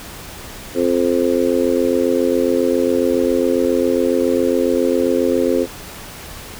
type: harmonic tone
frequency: 87.31 Hz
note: F2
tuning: in tune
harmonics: 3 / 4 / 5 / 6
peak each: -19 / -19 / -19 / -19 dBFS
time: 0.74-5.67 s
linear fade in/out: 50 ms
effects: pink hiss -34 dBFS RMS until 6.59 s